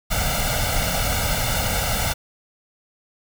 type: noise with comb filter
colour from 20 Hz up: pink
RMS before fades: -22 dBFS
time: 0.1-2.14 s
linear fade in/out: 20 ms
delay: 1.4 ms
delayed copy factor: +1
effects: none